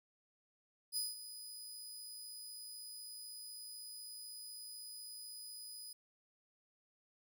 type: tone with ADSR envelope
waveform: 20% pulse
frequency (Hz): 4978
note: D#8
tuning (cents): 0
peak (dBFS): -29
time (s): 0.92-5.93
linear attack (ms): 48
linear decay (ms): 180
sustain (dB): -13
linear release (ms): 5
effects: none